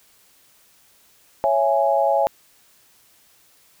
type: chord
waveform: sine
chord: C# minor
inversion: none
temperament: just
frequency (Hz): 554.4 / 665.2 / 831.5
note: C#5 / E5 / G#5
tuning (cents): 0 / +16 / +2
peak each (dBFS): -20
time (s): 1.44-2.27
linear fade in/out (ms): 0
effects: white hiss -56 dBFS RMS until 3.8 s